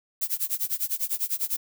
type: noise with tremolo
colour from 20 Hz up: violet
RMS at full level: -25 dBFS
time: 0.21-1.57 s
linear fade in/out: 10 ms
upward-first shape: sine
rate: 10 Hz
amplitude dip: 95%
effects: none